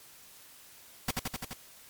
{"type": "noise with echo", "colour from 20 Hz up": "pink", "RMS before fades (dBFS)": -29, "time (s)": [1.08, 1.11], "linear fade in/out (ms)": 5, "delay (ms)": 85, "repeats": 5, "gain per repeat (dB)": -2, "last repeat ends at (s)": 1.535, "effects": ["white hiss -54 dBFS RMS until 1.89 s", "MP3 96 kbps"]}